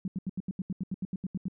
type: tone bursts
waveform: sine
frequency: 186.7 Hz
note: F#3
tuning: 16 cents sharp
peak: -29 dBFS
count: 14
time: 0.05-1.483 s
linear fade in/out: 2 ms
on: 29 ms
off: 79 ms
effects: none